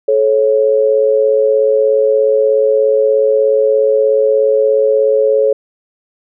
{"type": "tone pair together", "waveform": "sine", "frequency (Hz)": [432.2, 549], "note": ["A4", "C#5"], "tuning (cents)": [-31, -17], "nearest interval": "major third", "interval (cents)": 414, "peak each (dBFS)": -11, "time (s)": [0.08, 5.53], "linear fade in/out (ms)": 5, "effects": []}